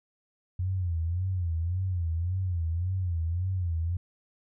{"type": "tone with vibrato", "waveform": "sine", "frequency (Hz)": 87.8, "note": "F2", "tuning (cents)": 10, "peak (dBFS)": -26, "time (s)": [0.59, 3.97], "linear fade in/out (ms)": 5, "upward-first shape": "sine", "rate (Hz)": 1.8, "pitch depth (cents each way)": 130, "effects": []}